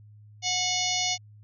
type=harmonic tone with a mistuned harmonic; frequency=730 Hz; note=F#5; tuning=24 cents flat; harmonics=1 / 3 / 4 / 5 / 6 / 7 / 8 / 9; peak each=-33 / -33 / -33 / -33 / -33 / -33 / -33 / -33 dBFS; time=0.42-1.18 s; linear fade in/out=50 ms; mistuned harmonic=5; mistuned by=-46 cents; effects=added 105 Hz sine -48 dBFS peak until 1.43 s